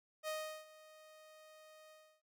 sawtooth tone with ADSR envelope, 622.3 Hz, D#5, in tune, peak -34 dBFS, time 0.23-2.22 s, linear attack 48 ms, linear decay 370 ms, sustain -20 dB, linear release 310 ms, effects none

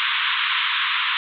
white band-pass noise, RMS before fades -22 dBFS, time 0-1.17 s, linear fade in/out 0 ms, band 980 to 3700 Hz, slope 96 dB/octave, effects none

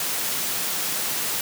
white high-pass noise, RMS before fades -26 dBFS, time 0-1.41 s, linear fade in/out 2 ms, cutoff 100 Hz, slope 96 dB/octave, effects none

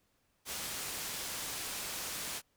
white low-pass noise, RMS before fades -40 dBFS, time 0.45-2.42 s, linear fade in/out 50 ms, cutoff 11000 Hz, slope 12 dB/octave, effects pink hiss -75 dBFS RMS until 2.56 s

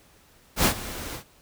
pink noise with ADSR envelope, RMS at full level -18 dBFS, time 0.56-1.24 s, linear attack 93 ms, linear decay 81 ms, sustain -17 dB, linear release 96 ms, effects pink hiss -57 dBFS RMS until 1.41 s

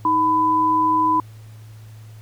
sine tone pair together, 314.3 / 1000 Hz, D#4 / B5, +18 / +21 cents, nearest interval octave + minor sixth, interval 2003 cents, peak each -23 / -15 dBFS, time 0.05-1.2 s, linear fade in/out 2 ms, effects added 109 Hz sine -38 dBFS peak until 2.21 s + pink hiss -53 dBFS RMS until 2.21 s

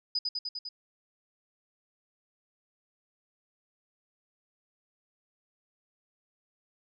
sine tone with echo, 4978 Hz, D#8, in tune, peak -26 dBFS, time 0.15-0.19 s, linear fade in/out 5 ms, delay 100 ms, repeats 5, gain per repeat -2 dB, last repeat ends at 0.69 s, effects none

